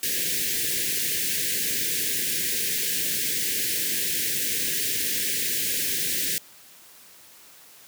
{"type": "band-stop noise", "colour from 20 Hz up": "white", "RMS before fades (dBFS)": -26, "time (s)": [0.03, 6.38], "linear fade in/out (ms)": 0, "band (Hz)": [520, 1600], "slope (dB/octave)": 96, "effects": ["white hiss -50 dBFS RMS until 7.87 s", "high-pass 100 Hz 12 dB/octave"]}